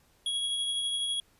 square tone with tremolo, 3322 Hz, G#7, in tune, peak -28 dBFS, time 0.26-1.2 s, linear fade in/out 2 ms, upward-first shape triangle, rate 12 Hz, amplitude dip 30%, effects pink hiss -65 dBFS RMS until 1.39 s + resampled to 32000 Hz

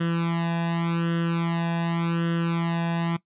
sawtooth tone with flanger, 168.2 Hz, E3, 35 cents sharp, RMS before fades -25 dBFS, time 0-3.17 s, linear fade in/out 10 ms, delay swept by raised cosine 0.64 to 1.16 ms, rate 0.87 Hz, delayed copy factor +0.9, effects noise-tail reverb RT60 0.1 s tail -19 dB re dry + resampled to 8000 Hz

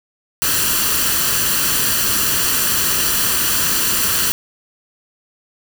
white noise with comb filter, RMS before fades -17 dBFS, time 0.42-4.32 s, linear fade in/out 0 ms, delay 0.68 ms, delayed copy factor +0.6, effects none

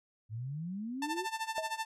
sine exponential sweep, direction up, 103.83 to 394.3 Hz, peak -36 dBFS, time 0.29-1.27 s, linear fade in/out 50 ms
sawtooth tone with tremolo, 890 Hz, A5, 20 cents sharp, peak -28 dBFS, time 1.02-1.85 s, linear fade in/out 2 ms, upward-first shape sine, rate 13 Hz, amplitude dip 85%
sine tone with exponential decay, 639 Hz, D#5, 46 cents sharp, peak -31 dBFS, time 1.58-1.81 s, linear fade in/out 0 ms, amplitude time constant 49 ms
effects low-pass 10000 Hz 12 dB/octave

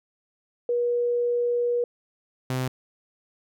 sine / sawtooth tone pair in turn, 481.3 / 128.85 Hz, B4 / C3, -45 / -26 cents, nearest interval octave + major seventh, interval 2281 cents, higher first, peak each -21 dBFS, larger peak neither, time 0.69-1.84 / 2.5-2.68 s, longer first, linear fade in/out 2 ms, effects none

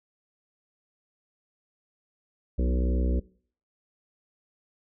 harmonic tone with a mistuned harmonic, 62.2 Hz, B1, 13 cents sharp, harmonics 1 / 3 / 4 / 5 / 6 / 7 / 8 / 9, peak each -23 / -33 / -35 / -37 / -39 / -40 / -41 / -42 dBFS, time 2.58-3.2 s, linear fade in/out 10 ms, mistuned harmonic 5, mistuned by +24 cents, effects noise-tail reverb RT60 0.5 s tail -22 dB re dry

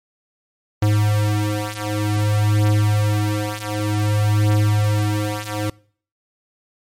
square beating tone pair, 104.7 / 105.24 Hz, G#2 / G#2, +15 / +23 cents, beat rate 0.54 Hz, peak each -21 / -19 dBFS, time 0.82-5.7 s, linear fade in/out 5 ms, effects noise-tail reverb RT60 0.5 s tail -24 dB re dry + MP3 64 kbps

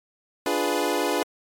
25% pulse chord, D diminished seventh, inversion none, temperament equal, 293.7 / 349.2 / 415.3 / 493.9 Hz, D4 / F4 / Ab4 / Cb5, 0 / 0 / 0 / 0 cents, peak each -24 dBFS, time 0.46-1.23 s, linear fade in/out 2 ms, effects MP3 64 kbps

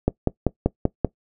click train, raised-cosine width 2 ms, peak -4 dBFS, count 6, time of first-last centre 0.08-1.047 s, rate 5.17 Hz, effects noise-tail reverb RT60 0.1 s tail -20 dB re dry

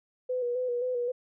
sine tone with vibrato, 493.9 Hz, B4, in tune, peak -27 dBFS, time 0.29-1.12 s, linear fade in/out 10 ms, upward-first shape square, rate 3.8 Hz, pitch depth 37 cents each way, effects none

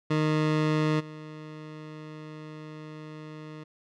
20% pulse tone with level steps, 154.3 Hz, D#3, 14 cents flat, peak -18 / -35 dBFS, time 0.1-3.64 s, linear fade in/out 10 ms, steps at 0.99 s, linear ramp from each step 20 ms, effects low-pass 4000 Hz 12 dB/octave

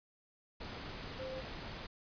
sine tone in noise, 523.3 Hz, C5, in tune, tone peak -41 dBFS, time 1.19-1.41 s, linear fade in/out 10 ms, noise pink, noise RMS -45 dBFS, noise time 0.6-1.87 s, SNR +1 dB, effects resampled to 11025 Hz

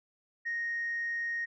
sine tone, 1864.7 Hz, A#6, in tune, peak -30 dBFS, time 0.45-1.46 s, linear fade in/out 20 ms, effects tanh soft clip ceiling -27 dBFS

